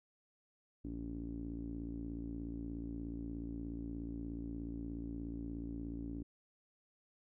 sawtooth tone with low-pass filter, 56.8 Hz, A#1, 44 cents flat, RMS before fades -43 dBFS, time 0.84-6.23 s, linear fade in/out 10 ms, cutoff 290 Hz, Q 7.1, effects none

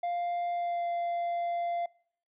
triangle tone with pitch glide, 698.5 to 691.3 Hz, F5 to F5, 0 to -18 cents, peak -27 dBFS, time 0.03-1.86 s, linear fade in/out 5 ms, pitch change -18 cents, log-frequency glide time 0.52-0.87 s, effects noise-tail reverb RT60 0.6 s tail -25 dB re dry + resampled to 8000 Hz

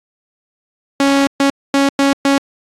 sawtooth tone bursts at uneven times, 277.1 Hz, C#4, 1 cent flat, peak -6 dBFS, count 5, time 1-1.27 / 1.4-1.5 / 1.74-1.89 / 1.99-2.13 / 2.25-2.38 s, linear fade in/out 2 ms, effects low-pass 8000 Hz 12 dB/octave + AAC 48 kbps

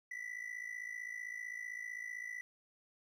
triangle ring-modulated tone, 1975.5 Hz, B6, in tune, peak -37 dBFS, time 0.11-2.41 s, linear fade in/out 0 ms, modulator 27.8 Hz, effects none

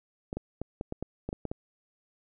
clicks, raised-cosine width 2 ms, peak -20 dBFS, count 10, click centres 0.329 / 0.37 / 0.616 / 0.811 / 0.924 / 1.026 / 1.29 / 1.329 / 1.453 / 1.515 s, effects none

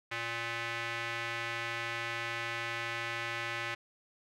square tone with band-pass filter, 116.54 Hz, A#2, in tune, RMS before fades -37 dBFS, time 0.11-3.75 s, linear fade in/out 10 ms, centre 2100 Hz, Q 1.8, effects none

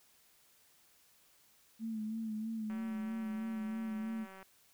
sine tone with vibrato, 220 Hz, A3, in tune, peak -36 dBFS, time 1.79-4.27 s, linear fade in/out 50 ms, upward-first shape sine, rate 3.1 Hz, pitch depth 45 cents each way
click train, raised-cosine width 0.5 ms, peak -38 dBFS, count 331, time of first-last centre 2.7-4.428 s, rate 191 Hz
effects white hiss -67 dBFS RMS until 4.73 s

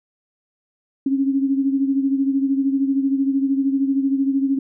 sine beating tone pair, 271.1 / 284.1 Hz, C#4 / C#4, -38 / +43 cents, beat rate 13 Hz, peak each -17 / -24 dBFS, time 1.06-4.59 s, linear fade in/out 5 ms, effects none

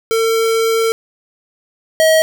square tone pair in turn, 451.4 / 636.8 Hz, A4 / D#5, +44 / +40 cents, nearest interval tritone, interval 596 cents, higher second, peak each -13 / -9 dBFS, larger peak second, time 0.11-0.92 / 2-2.22 s, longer first, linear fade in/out 0 ms, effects none

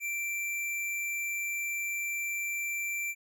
square tone, 2349 Hz, D7, in tune, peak -32 dBFS, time 0-3.15 s, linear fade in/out 50 ms, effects none

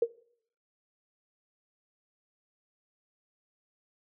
sine tone with exponential decay, 466.2 Hz, A#4, in tune, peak -18 dBFS, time 0.02-0.1 s, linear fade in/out 5 ms, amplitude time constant 17 ms, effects noise-tail reverb RT60 0.6 s tail -20 dB re dry

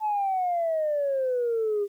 sine exponential sweep, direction down, 872 to 399.2 Hz, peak -22 dBFS, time 0-1.88 s, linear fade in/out 50 ms, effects tanh soft clip ceiling -19 dBFS + 10-bit

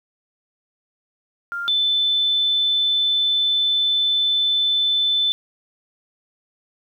sine tone pair in turn, 1396.9 / 3520 Hz, F6 / A7, 0 / 0 cents, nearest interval octave + major third, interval 1600 cents, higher second, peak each -24 / -16 dBFS, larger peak second, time 1.52-1.68 / 1.68-5.32 s, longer second, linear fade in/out 0 ms, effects 9-bit

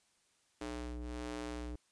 sawtooth ring-modulated tone, 121.1 Hz, B2, 34 cents flat, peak -33 dBFS, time 0.61-1.76 s, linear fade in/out 5 ms, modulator 181 Hz, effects white hiss -73 dBFS RMS until 1.91 s + resampled to 22050 Hz

